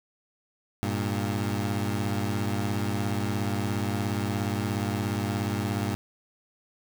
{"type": "beating tone pair", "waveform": "20% pulse", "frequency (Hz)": [99.8, 116.8], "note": ["G2", "A#2"], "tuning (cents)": [32, 4], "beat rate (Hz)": 17, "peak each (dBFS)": [-23, -26], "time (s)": [0.83, 5.95], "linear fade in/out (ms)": 0, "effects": ["8-bit"]}